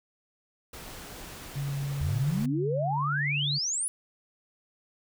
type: noise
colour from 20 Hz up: pink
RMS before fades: -43 dBFS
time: 0.73-2.46 s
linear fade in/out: 5 ms
type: tone with pitch glide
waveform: sine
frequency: 140.3 to 143.91 Hz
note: C#3 to D3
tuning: +21 to -35 cents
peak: -29 dBFS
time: 1.55-3.59 s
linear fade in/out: 20 ms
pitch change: +44 cents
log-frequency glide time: 2.1-2.37 s
type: exponential sweep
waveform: sine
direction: up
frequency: 75.1 to 10310 Hz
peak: -27 dBFS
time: 2.01-3.88 s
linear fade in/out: 0 ms
effects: none